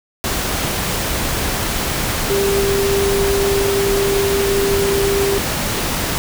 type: tone in noise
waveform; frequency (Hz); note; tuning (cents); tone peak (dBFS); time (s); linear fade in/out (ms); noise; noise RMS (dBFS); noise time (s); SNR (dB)
sine; 396.6; G4; +20; -15; 2.3-5.38; 0; pink; -20; 0.24-6.18; +2
effects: none